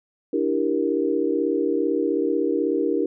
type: chord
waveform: sine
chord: E half-diminished seventh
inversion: third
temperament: equal with one note detuned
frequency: 293.7 / 329.6 / 392 / 468.6 Hz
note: D4 / E4 / G4 / Bb4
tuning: 0 / 0 / 0 / +9 cents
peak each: -25 dBFS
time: 0.33-3.06 s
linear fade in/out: 5 ms
effects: none